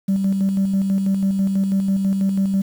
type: tone with tremolo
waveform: sine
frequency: 194.4 Hz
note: G3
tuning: 14 cents flat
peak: -13 dBFS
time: 0.08-2.62 s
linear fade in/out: 10 ms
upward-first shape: square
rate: 6.1 Hz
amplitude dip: 40%
effects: tanh soft clip ceiling -12 dBFS + 7-bit